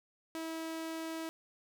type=tone; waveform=sawtooth; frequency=324.1 Hz; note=E4; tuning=29 cents flat; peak=-34 dBFS; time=0.35-1.29 s; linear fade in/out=0 ms; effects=none